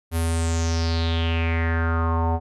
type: tone with low-pass filter sweep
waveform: square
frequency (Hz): 82.6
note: E2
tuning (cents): +4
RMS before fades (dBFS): -22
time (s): 0.11-2.4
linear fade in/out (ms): 50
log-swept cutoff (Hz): 12000 to 780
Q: 5.2
effects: none